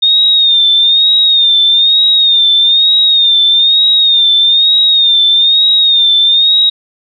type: tone with vibrato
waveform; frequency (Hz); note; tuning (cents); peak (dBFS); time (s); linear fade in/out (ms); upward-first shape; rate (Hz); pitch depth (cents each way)
sine; 3673; A#7; -26; -5; 0.02-6.7; 10; sine; 1.1; 65
effects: none